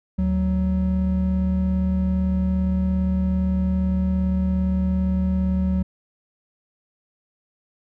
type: tone pair together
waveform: triangle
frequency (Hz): 74.78 / 186.8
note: D2 / F#3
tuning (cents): +32 / +17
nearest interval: octave + major third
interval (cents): 1585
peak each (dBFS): -21 / -18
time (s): 0.18-5.83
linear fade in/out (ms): 10
effects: none